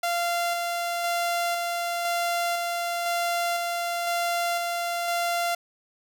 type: tone with tremolo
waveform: sawtooth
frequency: 691 Hz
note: F5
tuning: 19 cents flat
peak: -20 dBFS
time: 0.03-5.55 s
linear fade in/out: 5 ms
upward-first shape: square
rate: 0.99 Hz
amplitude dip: 25%
effects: none